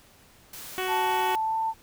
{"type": "noise", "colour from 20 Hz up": "white", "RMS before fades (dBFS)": -41, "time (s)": [0.53, 1.36], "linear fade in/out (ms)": 5}
{"type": "harmonic tone", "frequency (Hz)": 372.3, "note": "F#4", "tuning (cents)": 11, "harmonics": [1, 2, 3, 4, 5, 6, 7, 8, 9], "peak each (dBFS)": [-31, -34, -36, -37, -38, -39, -39, -40, -41], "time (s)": [0.78, 1.35], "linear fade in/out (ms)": 0}
{"type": "tone with pitch glide", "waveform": "sine", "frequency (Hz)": [880, 891.3], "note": ["A5", "A5"], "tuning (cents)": [0, 22], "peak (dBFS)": -24, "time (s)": [0.87, 1.74], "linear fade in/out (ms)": 50, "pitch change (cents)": 22, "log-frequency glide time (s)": [1.44, 1.57]}
{"effects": ["pink hiss -56 dBFS RMS until 1.82 s"]}